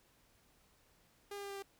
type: tone with pitch steps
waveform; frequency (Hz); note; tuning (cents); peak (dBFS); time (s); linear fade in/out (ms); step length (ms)
sawtooth; 405.1 / 402.3 / 399.5 / 396.8 / 394; G#4 / G4 / G4 / G4 / G4; -43 / +45 / +33 / +21 / +9; -39; 1.31-1.625; 5; 63
effects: pink hiss -70 dBFS RMS until 1.79 s